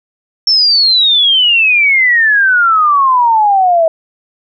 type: exponential sweep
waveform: sine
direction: down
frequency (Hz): 5430 to 639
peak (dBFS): -6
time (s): 0.47-3.88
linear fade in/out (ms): 2
effects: none